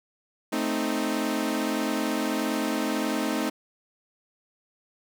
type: chord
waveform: sawtooth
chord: A diminished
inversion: none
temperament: equal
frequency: 220 / 261.6 / 311.1 Hz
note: A3 / C4 / Eb4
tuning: 0 / 0 / 0 cents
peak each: -26 / -26 / -25 dBFS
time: 0.52-3.5 s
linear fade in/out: 10 ms
effects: none